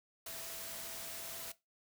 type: tone in noise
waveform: sine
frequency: 662 Hz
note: E5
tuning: 7 cents sharp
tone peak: -54 dBFS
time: 0.26-1.52 s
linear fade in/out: 5 ms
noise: white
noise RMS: -45 dBFS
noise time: 0.26-1.52 s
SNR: -12 dB
effects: noise-tail reverb RT60 0.2 s tail -17 dB re dry